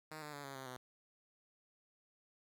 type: tone with pitch steps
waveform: 5% pulse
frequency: 155.56 / 149.4 / 143.48 / 137.79 / 132.33 / 127.09 Hz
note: D#3 / D3 / D3 / C#3 / C3 / C3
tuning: 0 / +30 / -40 / -10 / +20 / -50 cents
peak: -35 dBFS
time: 0.11-0.77 s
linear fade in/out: 5 ms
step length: 110 ms
effects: none